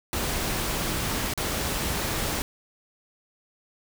pink noise with dropouts, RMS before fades -28 dBFS, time 0.13-2.42 s, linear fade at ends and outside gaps 0 ms, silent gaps 1.337-1.376 s, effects none

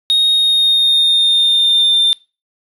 triangle tone with pitch glide, 3729 to 3590 Hz, A#7 to A7, 0 to +34 cents, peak -7 dBFS, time 0.1-2.13 s, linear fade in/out 0 ms, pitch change -66 cents, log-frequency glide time 0.33-2 s, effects noise-tail reverb RT60 0.3 s tail -23 dB re dry + tanh soft clip ceiling -4 dBFS

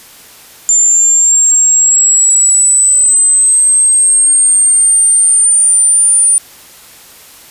sine linear sweep, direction up, 7180 to 9340 Hz, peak -5 dBFS, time 0.69-6.38 s, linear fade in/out 0 ms, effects white hiss -37 dBFS RMS until 7.5 s + resampled to 32000 Hz

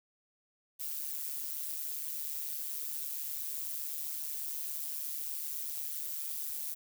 violet noise with amplitude modulation, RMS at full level -35 dBFS, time 0.79-6.75 s, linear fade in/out 20 ms, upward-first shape sine, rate 148 Hz, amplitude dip 75%, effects none

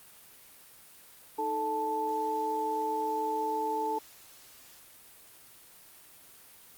sine tone cluster, 311 / 438.2 / 878 Hz, D#4 / A4 / A5, -1 / -7 / -4 cents, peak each -39 / -34 / -30 dBFS, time 1.38-3.99 s, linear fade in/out 10 ms, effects white hiss -54 dBFS RMS until 6.77 s + Opus 32 kbps

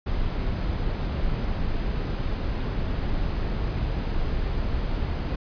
brown noise, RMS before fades -26 dBFS, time 0.06-5.36 s, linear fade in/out 10 ms, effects resampled to 11025 Hz

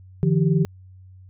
sine tone cluster, 149.7 / 170.5 / 389.7 Hz, D3 / F3 / G4, +33 / -41 / -10 cents, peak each -19 / -19 / -26 dBFS, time 0.23-0.65 s, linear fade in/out 0 ms, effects added 93 Hz sine -43 dBFS peak until 1.29 s

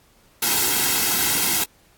white noise with comb filter, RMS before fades -20 dBFS, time 0.42-1.64 s, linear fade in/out 5 ms, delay 1.7 ms, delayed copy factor -0.65, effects pink hiss -57 dBFS RMS until 1.97 s + AAC 64 kbps

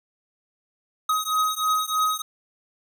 square beating tone pair, 1260 / 1263.2 Hz, D#6 / D#6, +21 / +26 cents, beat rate 3.2 Hz, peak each -25 dBFS, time 1.09-2.22 s, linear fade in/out 5 ms, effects none

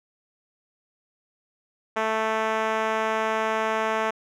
5% pulse tone with band-pass filter, 220 Hz, A3, in tune, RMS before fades -25 dBFS, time 1.96-4.11 s, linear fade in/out 10 ms, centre 690 Hz, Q 0.76, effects none

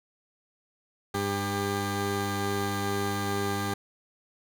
15% pulse tone pair together, 100.3 / 398.9 Hz, G2 / G4, +40 / +30 cents, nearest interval 2 octaves, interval 2390 cents, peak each -24 / -24 dBFS, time 1.14-3.74 s, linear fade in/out 5 ms, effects none

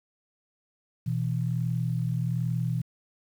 sine tone pair together, 123.1 / 164.32 Hz, B2 / E3, -5 / -5 cents, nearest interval perfect fourth, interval 500 cents, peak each -27 / -29 dBFS, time 1.06-2.82 s, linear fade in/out 10 ms, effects 9-bit

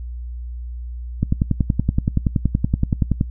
click train, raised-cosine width 5 ms, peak -4 dBFS, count 22, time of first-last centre 1.23-3.211 s, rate 10.6 Hz, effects noise-tail reverb RT60 0.1 s tail -22 dB re dry + added 60 Hz sine -27 dBFS peak until 3.3 s

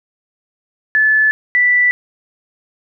sine tone pair in turn, 1734 / 1971.2 Hz, A6 / B6, -26 / -4 cents, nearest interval major second, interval 222 cents, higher second, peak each -9 dBFS, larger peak neither, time 0.95-1.31 / 1.55-1.91 s, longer neither, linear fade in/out 0 ms, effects none

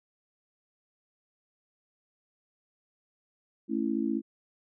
sine chord, A major, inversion none, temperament just, 220 / 275 / 330 Hz, A3 / C#4 / E4, 0 / -14 / +2 cents, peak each -31 / -31 / -31 dBFS, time 3.68-4.22 s, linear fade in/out 50 ms, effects none

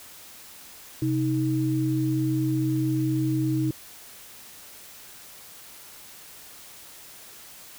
sine tone pair together, 130.81 / 314.8 Hz, C3 / D#4, 0 / +20 cents, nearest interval octave + minor third, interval 1520 cents, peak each -25 / -24 dBFS, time 1.02-3.71 s, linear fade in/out 2 ms, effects white hiss -46 dBFS RMS until 7.78 s

